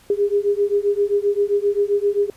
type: beating tone pair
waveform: sine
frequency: 402.8 / 410.4 Hz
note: G4 / G#4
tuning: +47 / -21 cents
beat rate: 7.6 Hz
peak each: -19 dBFS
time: 0.1-2.3 s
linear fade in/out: 2 ms
effects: pink hiss -51 dBFS RMS until 2.36 s + resampled to 32000 Hz